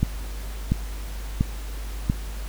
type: click train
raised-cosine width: 5 ms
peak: -7 dBFS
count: 4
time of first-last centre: 0.03-2.099 s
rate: 1.45 Hz
effects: added 50 Hz sine -30 dBFS peak until 2.48 s + pink hiss -42 dBFS RMS until 2.48 s